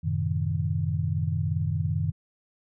sine chord, F# diminished seventh, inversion none, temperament equal, 92.5 / 110 / 130.81 / 155.56 Hz, F#2 / A2 / C3 / Eb3, 0 / 0 / 0 / 0 cents, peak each -28 / -32 / -32 / -28 dBFS, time 0.03-2.12 s, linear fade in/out 20 ms, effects none

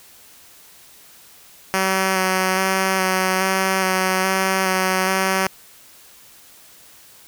5% pulse tone with vibrato, 188.8 Hz, F#3, 35 cents sharp, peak -6 dBFS, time 1.74-5.47 s, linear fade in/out 0 ms, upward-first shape square, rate 1.2 Hz, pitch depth 14 cents each way, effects white hiss -47 dBFS RMS until 7.27 s

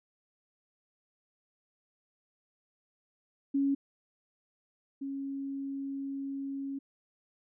sine tone pair in turn, 277.2 / 274.8 Hz, C#4 / C#4, 0 / -15 cents, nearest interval unison, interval 15 cents, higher first, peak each -25 / -34 dBFS, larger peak first, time 3.54-3.75 / 5.01-6.79 s, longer second, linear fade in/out 10 ms, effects none

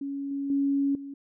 sine tone with level steps, 278.6 Hz, C#4, 9 cents sharp, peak -30 / -28 / -22 / -36 dBFS, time 0.01-1.14 s, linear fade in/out 5 ms, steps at 0.31 / 0.5 / 0.95 s, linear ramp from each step 2 ms, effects none

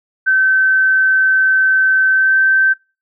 sine tone with pitch glide, 1538 to 1551.4 Hz, G6 to G6, -33 to -18 cents, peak -9 dBFS, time 0.26-2.74 s, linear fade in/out 20 ms, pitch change +15 cents, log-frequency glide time 2.1-2.37 s, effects noise-tail reverb RT60 0.3 s tail -24 dB re dry

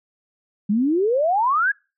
sine exponential sweep, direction up, 196 to 1700 Hz, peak -16 dBFS, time 0.69-1.72 s, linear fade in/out 10 ms, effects noise-tail reverb RT60 0.3 s tail -26 dB re dry

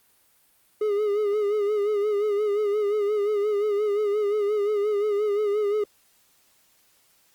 triangle tone with vibrato, 415.3 Hz, G#4, in tune, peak -19 dBFS, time 0.81-5.84 s, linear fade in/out 5 ms, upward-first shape sine, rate 5.7 Hz, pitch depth 58 cents each way, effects white hiss -62 dBFS RMS until 7.34 s + Opus 32 kbps

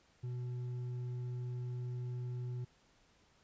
sine tone with hard clipping, 123.47 Hz, B2, in tune, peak -39 dBFS, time 0.23-2.65 s, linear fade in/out 10 ms, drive 4 dB, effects pink hiss -69 dBFS RMS until 3.43 s + resampled to 16000 Hz

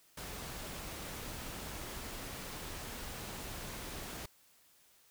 pink noise, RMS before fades -44 dBFS, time 0.17-4.26 s, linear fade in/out 5 ms, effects white hiss -66 dBFS RMS until 5.1 s

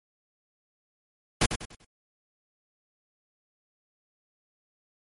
pink noise with echo, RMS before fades -21 dBFS, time 1.41-1.46 s, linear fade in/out 5 ms, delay 97 ms, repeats 4, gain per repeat -9 dB, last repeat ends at 1.848 s, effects MP3 48 kbps

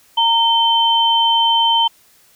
sine tone pair together, 920 / 3094 Hz, A#5 / G7, -23 / -23 cents, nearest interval octave + major sixth, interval 2100 cents, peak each -14 dBFS, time 0.17-1.88 s, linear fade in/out 10 ms, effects white hiss -52 dBFS RMS until 2.35 s

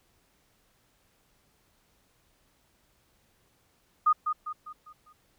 sine tone with echo, 1232 Hz, D#6, 17 cents flat, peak -18 dBFS, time 4.06-4.13 s, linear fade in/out 10 ms, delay 200 ms, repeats 5, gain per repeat -7 dB, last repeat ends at 5.13 s, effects pink hiss -68 dBFS RMS until 5.38 s

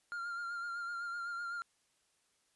triangle tone with vibrato, 1396 Hz, F6, 1 cent flat, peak -36 dBFS, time 0.12-1.62 s, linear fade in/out 0 ms, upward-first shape sine, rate 7.9 Hz, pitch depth 30 cents each way, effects white hiss -75 dBFS RMS until 2.55 s + resampled to 24000 Hz

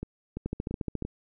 two click trains, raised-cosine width 3 ms, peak -18 / -21 dBFS, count 9 / 4, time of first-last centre 0.46-1.023 / 0.03-1.05 s, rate 14.2 / 2.94 Hz, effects none

